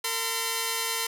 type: tone pair together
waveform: 5% pulse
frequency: 454.9 / 1021.2 Hz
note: A#4 / C6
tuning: -42 / -42 cents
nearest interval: octave + major second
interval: 1400 cents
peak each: -19 / -17 dBFS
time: 0.04-1.07 s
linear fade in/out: 5 ms
effects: none